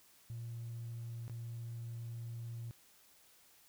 triangle tone with dropouts, 116.54 Hz, A#2, in tune, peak -38 dBFS, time 0.3-2.71 s, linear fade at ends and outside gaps 0 ms, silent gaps 1.28-1.297 s, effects tanh soft clip ceiling -38 dBFS + white hiss -65 dBFS RMS until 3.68 s

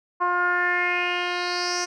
10% pulse tone with low-pass filter sweep, 355 Hz, F4, 28 cents sharp, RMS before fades -24 dBFS, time 0.2-1.86 s, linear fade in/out 20 ms, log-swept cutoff 1100 to 6200 Hz, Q 4.6, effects none

